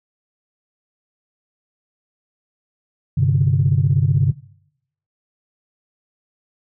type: chord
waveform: sine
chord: G suspended fourth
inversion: none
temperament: equal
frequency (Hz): 98 / 130.81 / 146.83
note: G2 / C3 / D3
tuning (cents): 0 / 0 / 0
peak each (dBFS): -18 / -16 / -17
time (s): 3.17-4.32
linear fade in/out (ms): 10
effects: noise-tail reverb RT60 0.8 s tail -22 dB re dry + tanh soft clip ceiling -5 dBFS